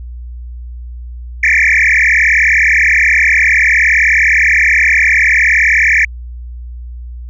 sine tone with frequency modulation, 2054 Hz, C7, 33 cents flat, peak -5 dBFS, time 1.43-6.05 s, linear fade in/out 5 ms, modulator 39.4 Hz, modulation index 7.9, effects tanh soft clip ceiling -4 dBFS + added 60 Hz sine -24 dBFS peak until 7.29 s

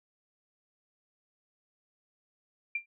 sine tone with exponential decay, 2373 Hz, D7, 17 cents sharp, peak -26 dBFS, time 2.75-2.86 s, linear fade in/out 5 ms, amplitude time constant 22 ms, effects none

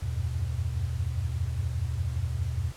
sine tone cluster, 77.3 / 89.4 / 94.4 / 121 Hz, D#2 / F2 / F#2 / B2, -11 / +41 / +35 / -35 cents, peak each -31 / -34 / -34 / -32 dBFS, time 0.02-2.72 s, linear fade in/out 10 ms, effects pink hiss -49 dBFS RMS until 2.76 s + low-pass 11000 Hz 12 dB/octave

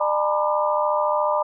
sine tone cluster, 600 / 837 / 920 / 994 / 1197 Hz, D5 / G#5 / A#5 / B5 / D6, +37 / +13 / -23 / +11 / +33 cents, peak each -22 / -29 / -26 / -24 / -27 dBFS, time 0-1.43 s, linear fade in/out 10 ms, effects none

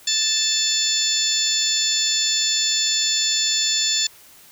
harmonic tone with a mistuned harmonic, 880 Hz, A5, in tune, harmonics 2 / 3 / 4 / 5 / 6 / 7 / 8, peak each -33 / -32 / -23 / -24 / -26 / -33 / -23 dBFS, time 0.07-4.07 s, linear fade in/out 5 ms, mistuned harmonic 8, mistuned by +18 cents, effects white hiss -48 dBFS RMS until 4.51 s

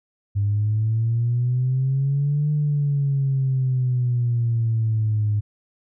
sine exponential two-way sweep, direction up then down, 100 to 150 to 103.8 Hz, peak -17 dBFS, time 0.35-5.41 s, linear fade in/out 20 ms, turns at 2.51 s, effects tanh soft clip ceiling -13 dBFS

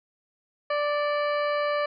harmonic tone with a mistuned harmonic, 587.3 Hz, D5, in tune, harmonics 1 / 2 / 3 / 4 / 5 / 7 / 8, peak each -25 / -29 / -34 / -37 / -42 / -45 / -47 dBFS, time 0.7-1.86 s, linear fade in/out 5 ms, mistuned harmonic 4, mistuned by -24 cents, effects none

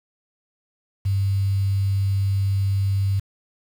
sine tone with quantisation, 98 Hz, G2, in tune, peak -18 dBFS, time 1.05-3.2 s, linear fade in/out 10 ms, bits 7, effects none

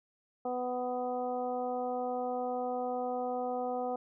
harmonic tone, 249.3 Hz, B3, 16 cents sharp, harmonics 1 / 2 / 3 / 4 / 5, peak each -40 / -35 / -35 / -48 / -47 dBFS, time 0.45-3.96 s, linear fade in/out 5 ms, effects none

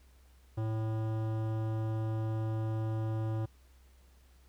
sine tone with hard clipping, 110.3 Hz, A2, 5 cents sharp, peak -33 dBFS, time 0.57-3.46 s, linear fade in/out 10 ms, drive 16 dB, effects added 64 Hz sine -58 dBFS peak until 4.48 s + pink hiss -68 dBFS RMS until 4.48 s

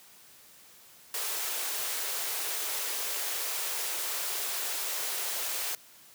white high-pass noise, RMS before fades -33 dBFS, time 1.14-5.75 s, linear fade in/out 2 ms, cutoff 360 Hz, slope 48 dB/octave, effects white hiss -55 dBFS RMS until 6.14 s + high-pass 80 Hz 12 dB/octave

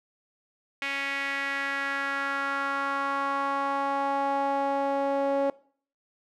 sawtooth tone with band-pass filter sweep, 277.2 Hz, C#4, in tune, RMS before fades -28 dBFS, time 0.82-5.5 s, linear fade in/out 2 ms, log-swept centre 2300 to 600 Hz, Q 3, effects noise-tail reverb RT60 0.5 s tail -21 dB re dry

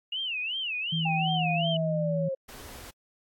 sine tone with vibrato, 2800 Hz, F7, 4 cents sharp, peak -29 dBFS, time 0.12-1.77 s, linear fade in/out 5 ms, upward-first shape sine, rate 2.7 Hz, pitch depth 220 cents each way
sine tone with pitch glide, 162.2 to 163.33 Hz, E3 to E3, -28 to -16 cents, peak -27 dBFS, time 0.92-2.29 s, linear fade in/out 10 ms, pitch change +12 cents, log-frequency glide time 1.65-2.12 s
sine linear sweep, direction down, 804 to 529 Hz, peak -28 dBFS, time 1.05-2.35 s, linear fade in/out 10 ms
pink band-stop noise, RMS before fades -45 dBFS, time 2.48-2.91 s, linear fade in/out 10 ms, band 140 to 210 Hz, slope 96 dB/octave
effects AAC 64 kbps

